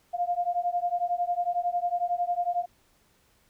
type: beating tone pair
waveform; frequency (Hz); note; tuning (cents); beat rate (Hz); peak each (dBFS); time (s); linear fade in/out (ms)
sine; 698.5 / 709.5; F5 / F5; 0 / +27; 11; -28; 0.13-2.66; 20
effects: pink hiss -65 dBFS RMS until 3.49 s